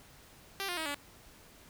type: tone with pitch steps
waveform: 5% pulse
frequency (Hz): 392 / 353.3 / 318.4 / 287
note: G4 / F4 / D#4 / D4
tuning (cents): 0 / +20 / +40 / -40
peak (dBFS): -23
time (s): 0.6-0.944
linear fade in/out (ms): 0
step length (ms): 86
effects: pink hiss -57 dBFS RMS until 1.69 s